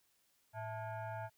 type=tone with frequency modulation; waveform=sine; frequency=110 Hz; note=A2; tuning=in tune; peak=-40 dBFS; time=0.53-1.3 s; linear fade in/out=50 ms; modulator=768 Hz; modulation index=1.4; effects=white hiss -75 dBFS RMS until 1.37 s